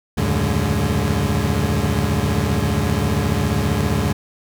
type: tone cluster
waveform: 30% pulse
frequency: 75.9 / 90.8 / 111.1 / 144.1 / 207.2 Hz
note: D#2 / F#2 / A2 / D3 / G#3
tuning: -42 / -32 / +17 / -33 / -4 cents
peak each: -21 dBFS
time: 0.17-4.13 s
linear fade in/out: 10 ms
effects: none